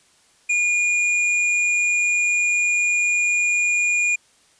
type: tone with hard clipping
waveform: sine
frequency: 2432 Hz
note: D#7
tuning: 40 cents flat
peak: -18 dBFS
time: 0.49-4.16 s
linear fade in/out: 10 ms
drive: 16 dB
effects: white hiss -57 dBFS RMS until 4.59 s + resampled to 22050 Hz